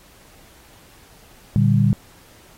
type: chord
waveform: sine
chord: G minor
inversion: first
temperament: equal with one note detuned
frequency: 115.07 / 146.83 / 196 Hz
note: Bb2 / D3 / G3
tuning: -22 / 0 / 0 cents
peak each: -16 / -18 / -18 dBFS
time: 1.56-1.93 s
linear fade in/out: 0 ms
effects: pink hiss -50 dBFS RMS until 2.57 s + AAC 48 kbps